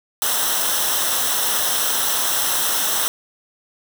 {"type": "noise with comb filter", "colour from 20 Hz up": "white", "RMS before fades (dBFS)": -20, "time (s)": [0.22, 3.08], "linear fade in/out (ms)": 0, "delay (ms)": 0.43, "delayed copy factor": -0.7, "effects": []}